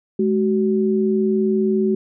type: tone pair together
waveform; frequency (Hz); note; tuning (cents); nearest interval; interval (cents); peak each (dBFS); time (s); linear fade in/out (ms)
sine; 211.6 / 377; G#3 / F#4; +33 / +32; minor seventh; 999; -18; 0.19-1.95; 5
effects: none